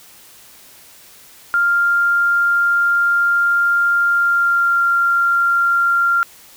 sine tone with pitch glide, 1396.9 to 1386.4 Hz, F6 to F6, 0 to -13 cents, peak -12 dBFS, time 1.54-6.23 s, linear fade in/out 0 ms, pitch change -13 cents, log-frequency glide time 4.09-4.81 s, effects white hiss -44 dBFS RMS until 6.56 s

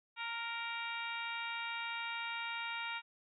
harmonic tone with a mistuned harmonic, 466.2 Hz, A#4, in tune, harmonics 2 / 3 / 4 / 5 / 6 / 7 / 8, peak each -44 / -44 / -48 / -43 / -47 / -53 / -49 dBFS, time 0.16-3.02 s, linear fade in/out 50 ms, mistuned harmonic 2, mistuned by -17 cents, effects none

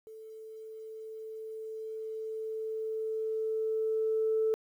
sine tone with level ramp, 440 Hz, A4, in tune, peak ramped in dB -45 to -24 dBFS, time 0.07-4.54 s, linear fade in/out 0 ms, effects tanh soft clip ceiling -20 dBFS + 11-bit

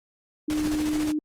sine tone, 304 Hz, D#4, 40 cents flat, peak -23 dBFS, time 0.48-1.19 s, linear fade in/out 5 ms
pink noise with tremolo, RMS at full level -33 dBFS, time 0.5-1.12 s, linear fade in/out 0 ms, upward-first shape square, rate 14 Hz, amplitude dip 45%
effects low-pass 12000 Hz 12 dB/octave + Opus 24 kbps

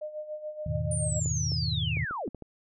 sine tone with tremolo, 609 Hz, D#5, 37 cents flat, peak -32 dBFS, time 0.01-1.2 s, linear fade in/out 10 ms, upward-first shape sine, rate 7 Hz, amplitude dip 70%
sine chord, E major seventh, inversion none, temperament equal, 82.41 / 103.83 / 123.47 / 155.56 Hz, E2 / G#2 / B2 / D#3, 0 / 0 / 0 / 0 cents, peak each -33 / -34 / -33 / -32 dBFS, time 0.66-2.05 s, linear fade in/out 5 ms
sine linear sweep, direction down, 9370 to 189.1 Hz, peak -31 dBFS, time 0.91-2.29 s, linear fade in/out 5 ms
clicks, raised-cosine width 2 ms, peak -28 dBFS, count 7, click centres 1.259 / 1.519 / 1.97 / 2.11 / 2.278 / 2.347 / 2.423 s
effects none

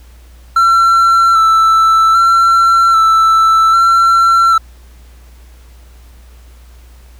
triangle tone with vibrato, 1339 Hz, E6, 27 cents sharp, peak -4 dBFS, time 0.56-4.58 s, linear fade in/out 5 ms, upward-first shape square, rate 0.63 Hz, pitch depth 19 cents each way, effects added 60 Hz sine -36 dBFS peak until 7.19 s + pink hiss -48 dBFS RMS until 7.19 s

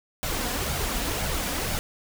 pink noise with flanger, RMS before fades -28 dBFS, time 0.23-1.79 s, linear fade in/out 0 ms, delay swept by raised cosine 1.3 to 4.2 ms, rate 2 Hz, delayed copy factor +0.5, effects none

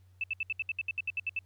sine tone bursts, 2637 Hz, E7, in tune, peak -29 dBFS, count 13, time 0.21-1.39 s, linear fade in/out 2 ms, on 28 ms, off 68 ms, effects added 92 Hz sine -57 dBFS peak until 1.45 s + pink hiss -74 dBFS RMS until 1.45 s

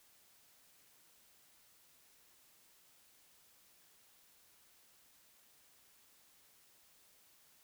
silence, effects white hiss -67 dBFS RMS until 7.63 s

